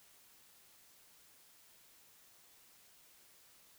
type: silence
effects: white hiss -64 dBFS RMS until 3.78 s